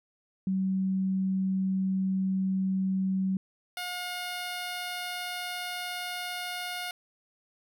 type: tone pair in turn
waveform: sine / 10% pulse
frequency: 190 / 717.3 Hz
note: F#3 / F5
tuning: +46 / +46 cents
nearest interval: octave + major seventh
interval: 2300 cents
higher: second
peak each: -25 dBFS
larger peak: neither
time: 0.47-3.37 / 3.77-6.91 s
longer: second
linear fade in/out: 2 ms
effects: none